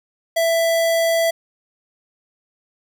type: tone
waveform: square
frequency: 663 Hz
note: E5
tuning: 10 cents sharp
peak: -16 dBFS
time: 0.36-1.31 s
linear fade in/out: 10 ms
effects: none